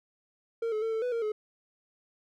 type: tone with pitch steps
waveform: triangle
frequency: 459.3 / 429.9 / 449.4 / 444.1 / 495.1 / 463 / 426.5 Hz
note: A#4 / A4 / A4 / A4 / B4 / A#4 / G#4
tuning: -26 / -40 / +37 / +16 / +4 / -12 / +46 cents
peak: -26 dBFS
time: 0.62-1.32 s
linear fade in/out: 5 ms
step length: 100 ms
effects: none